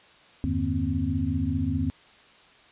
sine tone cluster, 83.4 / 98.6 / 151.8 / 238.2 / 263.2 Hz, E2 / G2 / D#3 / A#3 / C4, +21 / +11 / -42 / +38 / +10 cents, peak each -29 / -31 / -32 / -32 / -28 dBFS, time 0.44-1.9 s, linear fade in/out 0 ms, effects white hiss -54 dBFS RMS until 2.71 s + resampled to 8000 Hz

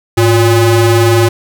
45% pulse ring-modulated tone, 230 Hz, A#3, 23 cents flat, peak -3 dBFS, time 0.17-1.29 s, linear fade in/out 10 ms, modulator 124 Hz, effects none

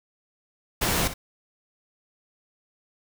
pink noise with echo, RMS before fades -24 dBFS, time 0.81-1.08 s, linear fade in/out 10 ms, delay 60 ms, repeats 1, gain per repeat -12 dB, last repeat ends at 1.14 s, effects none

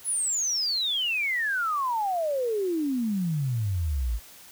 sine exponential sweep, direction down, 10590 to 51.91 Hz, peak -24 dBFS, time 0.04-4.2 s, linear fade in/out 50 ms, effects white hiss -49 dBFS RMS until 4.51 s

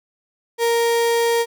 35% pulse tone, 466.2 Hz, A#4, in tune, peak -14 dBFS, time 0.58-1.46 s, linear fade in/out 50 ms, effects none

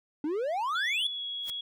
triangle exponential sweep, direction up, 284.7 to 3520 Hz, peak -26 dBFS, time 0.24-1.07 s, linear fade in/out 2 ms
sine tone with pitch glide, 3425 to 3337 Hz, A7 to G#7, -47 to +8 cents, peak -33 dBFS, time 0.75-1.61 s, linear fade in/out 5 ms, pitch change -45 cents, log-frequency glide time 1.01-1.24 s
white noise with exponential growth, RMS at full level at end -38 dBFS, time 1.41-1.5 s, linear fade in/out 1 ms, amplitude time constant 19 ms
effects none

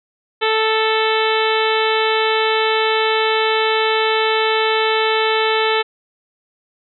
harmonic tone with a mistuned harmonic, 440 Hz, A4, in tune, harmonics 1 / 2 / 3 / 4 / 5 / 6 / 7 / 8 / 9, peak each -18 / -21 / -23 / -24 / -25 / -26 / -26 / -27 / -28 dBFS, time 0.41-5.83 s, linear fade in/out 20 ms, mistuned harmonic 9, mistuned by -17 cents, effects none

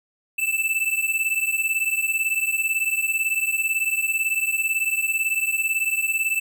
square beating tone pair, 2637 / 2655 Hz, E7 / E7, 0 / +12 cents, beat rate 18 Hz, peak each -24 / -25 dBFS, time 0.38-6.4 s, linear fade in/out 10 ms, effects none

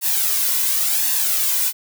blue noise with flanger, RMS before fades -19 dBFS, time 0.01-1.73 s, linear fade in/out 50 ms, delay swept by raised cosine 1.1 to 2.04 ms, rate 0.93 Hz, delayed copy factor +0.65, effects none

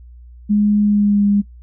sine tone with pitch glide, 207.7 to 203.1 Hz, G#3 to G#3, 0 to -38 cents, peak -11 dBFS, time 0.49-1.42 s, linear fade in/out 20 ms, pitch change -38 cents, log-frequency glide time 0.82-1.25 s, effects noise-tail reverb RT60 0.1 s tail -20 dB re dry + added 60 Hz sine -37 dBFS peak until 1.62 s

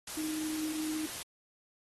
sine tone in noise, 311.1 Hz, D#4, in tune, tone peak -33 dBFS, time 0.17-1.06 s, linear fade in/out 5 ms, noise white, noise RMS -41 dBFS, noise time 0.07-1.23 s, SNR +5 dB, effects AAC 32 kbps

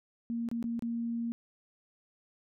sine tone with dropouts, 233.1 Hz, A#3, in tune, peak -31 dBFS, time 0.3-1.32 s, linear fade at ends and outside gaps 0 ms, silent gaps 0.488-0.514 / 0.627-0.641 / 0.793-0.823 s, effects none

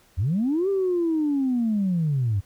sine linear two-way sweep, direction up then down, 75 to 399.1 to 92.5 Hz, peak -19 dBFS, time 0.17-2.41 s, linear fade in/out 20 ms, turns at 0.69 s, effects tanh soft clip ceiling -16 dBFS + pink hiss -58 dBFS RMS until 2.45 s

